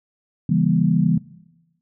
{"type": "chord", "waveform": "sine", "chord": "C# diminished seventh", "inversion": "none", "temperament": "just", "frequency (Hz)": [138.59, 166.31, 199.57, 239.5], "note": ["C#3", "E3", "G3", "Bb3"], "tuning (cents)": [0, 16, 31, 47], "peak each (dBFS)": [-23, -18, -21, -23], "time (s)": [0.49, 1.18], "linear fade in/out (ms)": 5, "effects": ["noise-tail reverb RT60 1.0 s tail -19 dB re dry"]}